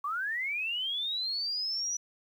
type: linear sweep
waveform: sine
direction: up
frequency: 1108.7 to 5920 Hz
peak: -30 dBFS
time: 0.04-1.97 s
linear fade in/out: 5 ms
effects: 10-bit